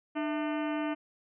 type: harmonic tone with a mistuned harmonic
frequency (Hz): 300.8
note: D4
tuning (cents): +42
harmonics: 1 / 2 / 3 / 4 / 5 / 6 / 7 / 8 / 9 / 10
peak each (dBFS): -31 / -37 / -41 / -43 / -45 / -47 / -48 / -49 / -50 / -51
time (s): 0.15-0.95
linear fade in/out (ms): 20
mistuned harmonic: 2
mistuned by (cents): +150
effects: none